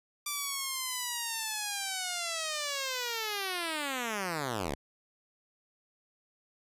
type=linear sweep; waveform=5% pulse; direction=down; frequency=1177 to 61.7 Hz; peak=-21 dBFS; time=0.26-4.75 s; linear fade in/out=5 ms; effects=resampled to 32000 Hz